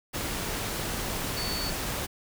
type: tone in noise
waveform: sine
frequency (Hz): 4479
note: C#8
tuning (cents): +17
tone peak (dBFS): -33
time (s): 1.36-1.71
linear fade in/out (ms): 20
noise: pink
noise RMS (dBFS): -32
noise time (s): 0.13-2.07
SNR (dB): -4
effects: none

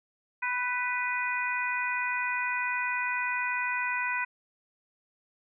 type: harmonic tone with a mistuned harmonic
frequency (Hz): 493.9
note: B4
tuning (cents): 0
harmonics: 2 / 3 / 4 / 5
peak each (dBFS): -33 / -33 / -33 / -33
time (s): 0.42-4.25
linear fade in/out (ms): 10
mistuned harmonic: 3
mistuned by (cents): +18
effects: none

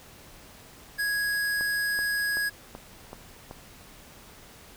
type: tone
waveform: square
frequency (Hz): 1661.2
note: G#6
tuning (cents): 0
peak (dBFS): -26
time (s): 0.98-2.5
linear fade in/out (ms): 20
type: click train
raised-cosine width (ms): 1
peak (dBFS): -25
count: 6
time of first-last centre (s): 1.61-3.511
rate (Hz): 2.63
effects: pink hiss -50 dBFS RMS until 4.76 s

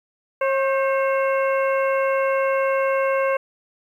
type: harmonic tone with a mistuned harmonic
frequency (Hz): 540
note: C#5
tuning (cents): -45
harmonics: 1 / 2 / 3 / 4 / 5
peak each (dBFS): -19 / -25 / -29 / -31 / -33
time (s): 0.41-3.37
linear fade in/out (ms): 5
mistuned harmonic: 3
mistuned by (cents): -52
effects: 9-bit

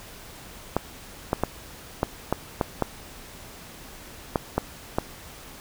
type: clicks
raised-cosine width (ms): 1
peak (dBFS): -7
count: 10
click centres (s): 0.766 / 1.331 / 1.436 / 2.031 / 2.326 / 2.612 / 2.823 / 4.358 / 4.58 / 4.985
effects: pink hiss -44 dBFS RMS until 5.6 s

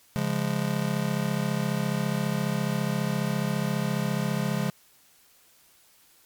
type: chord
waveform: square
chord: Db major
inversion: none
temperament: just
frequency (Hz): 138.59 / 173.24 / 207.9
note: Db3 / F3 / Ab3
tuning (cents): 0 / -14 / +2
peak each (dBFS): -30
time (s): 0.16-4.7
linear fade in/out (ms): 0
effects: white hiss -59 dBFS RMS until 6.25 s + MP3 96 kbps

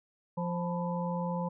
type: harmonic tone with a mistuned harmonic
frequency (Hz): 174.61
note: F3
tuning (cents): 0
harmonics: 1 / 3 / 5 / 6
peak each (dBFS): -32 / -37 / -39 / -40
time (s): 0.37-1.49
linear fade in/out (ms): 10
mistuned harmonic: 6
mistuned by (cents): -93
effects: none

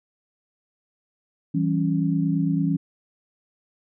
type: chord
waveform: sine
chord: C# diminished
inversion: first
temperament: equal with one note detuned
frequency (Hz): 164.81 / 193.75 / 277.2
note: E3 / G3 / C#4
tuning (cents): 0 / -20 / 0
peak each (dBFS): -22 / -27 / -24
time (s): 1.54-2.77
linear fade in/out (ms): 10
effects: none

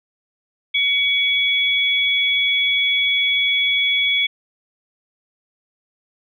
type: tone pair together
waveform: sine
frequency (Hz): 2255 / 3379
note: C#7 / G#7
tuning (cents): +29 / +29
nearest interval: perfect fifth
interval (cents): 700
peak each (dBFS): -18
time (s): 0.74-4.27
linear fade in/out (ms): 10
effects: none

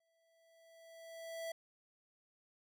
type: tone with exponential growth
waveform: square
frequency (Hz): 659.3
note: E5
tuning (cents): 0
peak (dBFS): -40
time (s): 0-1.52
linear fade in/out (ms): 5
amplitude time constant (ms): 330
effects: none

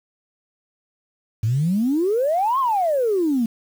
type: exponential two-way sweep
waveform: sine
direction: up then down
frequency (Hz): 103.6 to 1112 to 219.9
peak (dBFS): -16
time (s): 1.43-3.46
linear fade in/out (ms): 5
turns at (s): 2.59
effects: tanh soft clip ceiling -12 dBFS + 7-bit

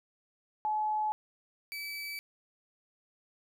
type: tone pair in turn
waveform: sine / 30% pulse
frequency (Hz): 855 / 2301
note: A5 / D7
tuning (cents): -50 / -36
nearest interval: octave + perfect fourth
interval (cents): 1714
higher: second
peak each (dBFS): -28 / -35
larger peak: first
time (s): 0.65-1.12 / 1.72-2.19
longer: neither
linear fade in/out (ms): 0
effects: none

